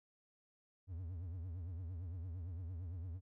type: tone with vibrato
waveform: triangle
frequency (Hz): 87.31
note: F2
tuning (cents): 0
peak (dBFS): -40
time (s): 0.87-3.21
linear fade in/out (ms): 50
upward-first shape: triangle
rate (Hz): 8.8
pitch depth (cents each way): 190
effects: none